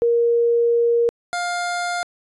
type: tone pair in turn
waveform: sine / 25% pulse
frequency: 470 / 704.2 Hz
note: A#4 / F5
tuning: +14 / +14 cents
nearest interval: perfect fifth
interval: 700 cents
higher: second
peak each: -14 / -18 dBFS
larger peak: first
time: 0.02-1.09 / 1.33-2.03 s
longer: first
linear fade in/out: 0 ms
effects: resampled to 24000 Hz